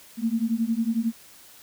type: beating tone pair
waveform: sine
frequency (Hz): 222.4 / 233.4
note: A3 / A#3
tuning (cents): +19 / +2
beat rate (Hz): 11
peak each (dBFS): -25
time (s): 0.17-1.13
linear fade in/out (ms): 50
effects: white hiss -50 dBFS RMS until 1.62 s